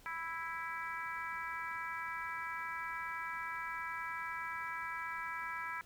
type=harmonic tone; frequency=329.6 Hz; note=E4; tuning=in tune; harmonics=3 / 4 / 5 / 6 / 7; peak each=-44 / -44 / -44 / -47 / -47 dBFS; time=0.06-5.81 s; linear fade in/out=0 ms; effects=pink hiss -62 dBFS RMS until 5.85 s